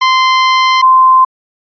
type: tone pair in turn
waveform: sawtooth / sine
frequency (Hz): 1039 / 1039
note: C6 / C6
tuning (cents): -12 / -12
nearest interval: unison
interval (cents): 0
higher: neither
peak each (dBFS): -3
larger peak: neither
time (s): 0.01-0.82 / 0.82-1.25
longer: first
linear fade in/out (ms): 10
effects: resampled to 11025 Hz